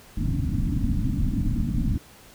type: low-pass noise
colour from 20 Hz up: pink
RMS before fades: -24 dBFS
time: 0.17-1.98 s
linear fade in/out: 5 ms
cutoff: 300 Hz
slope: 96 dB/octave
effects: pink hiss -50 dBFS RMS until 2.34 s